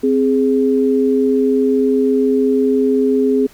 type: tone pair together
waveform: sine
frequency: 261.6 / 415.8 Hz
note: C4 / G#4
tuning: 0 / +2 cents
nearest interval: minor sixth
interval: 802 cents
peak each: -14 dBFS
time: 0.03-3.47 s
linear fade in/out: 10 ms
effects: pink hiss -46 dBFS RMS until 3.53 s